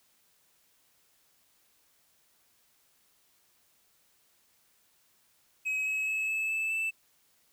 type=tone with pitch steps; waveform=triangle; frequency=2548 / 2567 / 2587 / 2606 / 2626 / 2645 Hz; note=D#7 / E7 / E7 / E7 / E7 / E7; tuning=+41 / -47 / -33 / -20 / -7 / +5 cents; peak=-27 dBFS; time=5.65-6.91 s; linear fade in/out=20 ms; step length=210 ms; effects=white hiss -68 dBFS RMS until 7.52 s